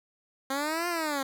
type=linear two-way sweep; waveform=10% pulse; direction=up then down; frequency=264.8 to 353.7 to 264.8 Hz; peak=-20 dBFS; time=0.5-1.23 s; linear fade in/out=5 ms; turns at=0.88 s; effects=none